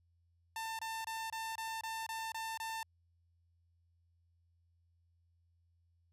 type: tone bursts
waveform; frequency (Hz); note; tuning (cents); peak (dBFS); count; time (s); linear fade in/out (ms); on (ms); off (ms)
sawtooth; 895; A5; +29; -35; 9; 0.56-2.83; 2; 230; 25
effects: added 85 Hz sine -70 dBFS peak until 6.12 s + resampled to 32000 Hz